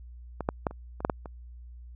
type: clicks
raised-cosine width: 1 ms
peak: -18 / -11 / -12 / -28 / -25 / -10 / -11 / -26 dBFS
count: 8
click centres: 0.407 / 0.489 / 0.668 / 0.71 / 1.005 / 1.049 / 1.098 / 1.258 s
effects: added 60 Hz sine -43 dBFS peak until 1.95 s